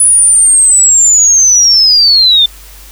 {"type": "linear sweep", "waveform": "sine", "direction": "down", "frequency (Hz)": [9956, 3531], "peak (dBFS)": -3, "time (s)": [0, 2.46], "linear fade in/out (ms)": 5, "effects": ["added 50 Hz sine -33 dBFS peak until 2.91 s", "white hiss -36 dBFS RMS until 2.91 s"]}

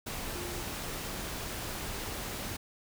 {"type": "tone in noise", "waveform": "sine", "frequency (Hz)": 352.1, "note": "F4", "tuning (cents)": 14, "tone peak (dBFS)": -42, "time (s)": [0.35, 0.62], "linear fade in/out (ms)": 10, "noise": "pink", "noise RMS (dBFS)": -38, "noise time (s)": [0.06, 2.57], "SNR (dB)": -7, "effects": []}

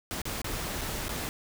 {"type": "noise with dropouts", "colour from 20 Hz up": "pink", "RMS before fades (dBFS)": -34, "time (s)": [0.11, 1.29], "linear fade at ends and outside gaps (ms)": 0, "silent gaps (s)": [[0.217, 0.254], [0.417, 0.444], [0.811, 0.815], [1.083, 1.092]], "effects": []}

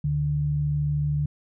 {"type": "tone pair together", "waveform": "sine", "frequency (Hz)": [73.42, 146.84], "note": ["D2", "D3"], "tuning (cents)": [0, 0], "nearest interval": "octave", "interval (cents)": 1200, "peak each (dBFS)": [-31, -22], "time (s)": [0.04, 1.26], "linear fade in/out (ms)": 5, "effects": []}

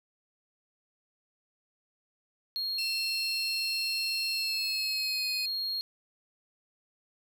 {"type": "tone", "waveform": "triangle", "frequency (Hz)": 4264, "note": "C8", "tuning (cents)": 32, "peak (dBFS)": -29, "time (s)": [2.56, 5.81], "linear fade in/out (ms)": 0}
{"type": "tone with pitch glide", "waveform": "sawtooth", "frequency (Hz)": [2682, 2502], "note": ["E7", "D#7"], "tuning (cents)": [29, 9], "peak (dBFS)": -31, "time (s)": [2.78, 5.46], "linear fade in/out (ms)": 5, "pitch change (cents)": -120, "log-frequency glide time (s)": [4.29, 5.26]}
{"effects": []}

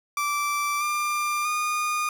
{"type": "tone with pitch steps", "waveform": "30% pulse", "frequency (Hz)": [1167, 1193.6, 1220.8], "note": ["D6", "D6", "D#6"], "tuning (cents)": [-11, 28, -33], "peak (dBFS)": -21, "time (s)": [0.17, 2.09], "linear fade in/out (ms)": 2, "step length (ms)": 640, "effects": []}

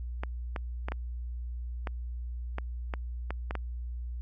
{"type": "clicks", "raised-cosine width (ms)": 0.5, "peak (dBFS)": -19, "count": 10, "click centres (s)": [0.235, 0.562, 0.885, 0.92, 1.872, 2.584, 2.938, 3.306, 3.509, 3.553], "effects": ["added 60 Hz sine -34 dBFS peak until 4.21 s"]}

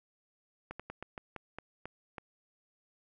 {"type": "slowing click train", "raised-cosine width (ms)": 0.5, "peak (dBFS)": -26, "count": 9, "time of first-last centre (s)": [0.71, 2.182], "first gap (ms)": 86, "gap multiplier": 1.21, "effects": []}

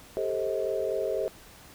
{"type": "chord", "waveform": "sine", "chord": "A half-diminished seventh", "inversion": "third", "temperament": "just", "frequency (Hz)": [396, 440, 528, 633.6], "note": ["G4", "A4", "C5", "Eb5"], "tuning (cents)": [18, 0, 16, 31], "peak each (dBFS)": -32, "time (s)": [0.17, 1.28], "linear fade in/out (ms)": 0, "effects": ["pink hiss -51 dBFS RMS until 1.74 s"]}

